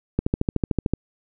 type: click train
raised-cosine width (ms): 3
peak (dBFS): -7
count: 11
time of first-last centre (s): 0.19-0.936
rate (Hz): 13.4
effects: none

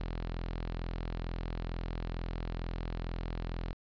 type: tone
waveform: sawtooth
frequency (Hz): 42.21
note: E1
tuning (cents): +42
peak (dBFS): -31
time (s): 0-3.73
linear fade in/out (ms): 0
effects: resampled to 11025 Hz + 12-bit

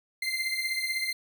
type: beating tone pair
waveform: 30% pulse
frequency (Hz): 2078 / 2094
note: C7 / C7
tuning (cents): -12 / +1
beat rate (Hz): 16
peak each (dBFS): -28 / -29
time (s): 0.22-1.13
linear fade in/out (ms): 5
effects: none

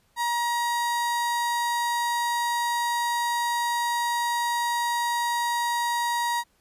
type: tone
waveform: 35% pulse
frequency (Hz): 950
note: A#5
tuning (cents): +33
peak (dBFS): -22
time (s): 0.16-6.44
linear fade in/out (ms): 50
effects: pink hiss -66 dBFS RMS until 6.6 s + resampled to 32000 Hz

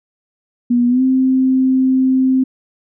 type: tone with pitch glide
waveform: sine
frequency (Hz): 242 to 260.9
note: B3 to C4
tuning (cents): -35 to -5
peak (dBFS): -10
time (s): 0.7-2.44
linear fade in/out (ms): 10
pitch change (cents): +130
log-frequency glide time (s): 0.88-1.02
effects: none

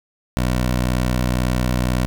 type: tone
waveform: 15% pulse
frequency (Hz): 62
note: B1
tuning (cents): +7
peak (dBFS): -11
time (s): 0.37-2.06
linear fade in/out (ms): 0
effects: none

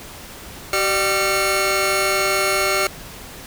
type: tone cluster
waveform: sawtooth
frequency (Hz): 383.7 / 598 / 1369 / 2190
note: G4 / D5 / F6 / C#7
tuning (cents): -37 / +31 / -35 / -22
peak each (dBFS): -19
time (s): 0.73-2.87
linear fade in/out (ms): 2
effects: pink hiss -37 dBFS RMS until 3.46 s

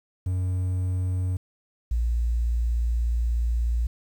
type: tone pair in turn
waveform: triangle / sine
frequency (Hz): 91.4 / 58.32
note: F#2 / A#1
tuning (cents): -21 / +1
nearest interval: minor sixth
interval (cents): 778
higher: first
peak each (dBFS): -21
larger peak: neither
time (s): 0.26-1.37 / 1.91-3.87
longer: second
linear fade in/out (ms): 5
effects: 9-bit

